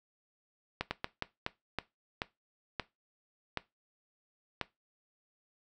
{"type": "slowing click train", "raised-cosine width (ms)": 0.3, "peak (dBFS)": -16, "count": 10, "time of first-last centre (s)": [0.81, 4.613], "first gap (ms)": 100, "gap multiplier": 1.34, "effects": ["noise-tail reverb RT60 0.2 s tail -18 dB re dry"]}